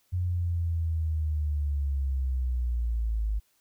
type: linear sweep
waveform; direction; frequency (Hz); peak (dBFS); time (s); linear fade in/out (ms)
sine; down; 90.7 to 51.7; -25; 0.12-3.4; 20
effects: white hiss -69 dBFS RMS until 3.6 s